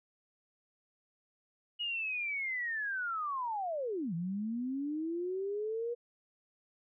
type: linear two-way sweep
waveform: sine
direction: down then up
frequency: 2905 to 161.7 to 482 Hz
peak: -33 dBFS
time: 1.79-5.95 s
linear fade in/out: 20 ms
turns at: 4.14 s
effects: none